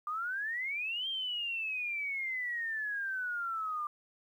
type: exponential two-way sweep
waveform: sine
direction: up then down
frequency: 1188 to 3200 to 1188 Hz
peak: -33 dBFS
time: 0.07-3.87 s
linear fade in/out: 2 ms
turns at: 1.08 s
effects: 11-bit